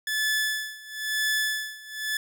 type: tone with tremolo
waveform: sawtooth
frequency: 1731 Hz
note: A6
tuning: 29 cents flat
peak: -19 dBFS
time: 0.07-2.17 s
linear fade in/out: 2 ms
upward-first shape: sine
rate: 1 Hz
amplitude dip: 90%
effects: none